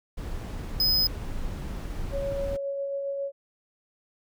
brown noise, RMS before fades -33 dBFS, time 0.17-2.57 s, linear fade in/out 10 ms
square tone, 5040 Hz, D#8, 21 cents sharp, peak -21 dBFS, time 0.8-1.07 s, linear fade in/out 2 ms
sine tone with tremolo, 556 Hz, C#5, 5 cents sharp, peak -27 dBFS, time 2.11-3.32 s, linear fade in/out 50 ms, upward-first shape sine, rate 7.4 Hz, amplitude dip 25%
effects none

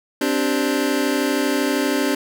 sawtooth chord, C suspended second, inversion none, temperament just, 261.6 / 294.3 / 392.4 Hz, C4 / D4 / G4, 0 / +4 / +2 cents, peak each -18 / -17 / -20 dBFS, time 0.21-2.15 s, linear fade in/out 5 ms, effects none

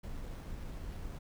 brown noise with sample-and-hold, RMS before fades -42 dBFS, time 0.03-1.19 s, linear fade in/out 10 ms, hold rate 7350 Hz, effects none

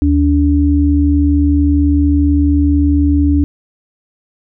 sine tone pair together, 76.5 / 287.8 Hz, D#2 / D4, -29 / -35 cents, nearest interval octave + major seventh, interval 2294 cents, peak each -11 dBFS, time 0.02-3.44 s, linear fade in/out 0 ms, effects none

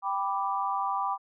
sine chord, G major, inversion none, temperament equal with one note detuned, 787.2 / 987.8 / 1174.7 Hz, G5 / B5 / D6, +7 / 0 / 0 cents, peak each -31 dBFS, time 0.02-1.18 s, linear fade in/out 50 ms, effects none

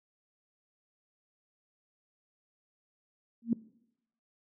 sine tone with exponential growth, 231.7 Hz, A#3, 10 cents flat, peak -19 dBFS, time 3.42-3.53 s, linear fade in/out 2 ms, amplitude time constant 22 ms, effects noise-tail reverb RT60 0.8 s tail -20 dB re dry + high-pass 150 Hz 12 dB/octave

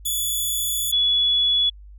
5% pulse / sine tone pair in turn, 3431 / 3401 Hz, A7 / G#7, -44 / +40 cents, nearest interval unison, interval 16 cents, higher first, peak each -14 / -16 dBFS, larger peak first, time 0.05-0.92 / 0.92-1.7 s, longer first, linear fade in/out 10 ms, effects added 50 Hz sine -40 dBFS peak until 1.98 s

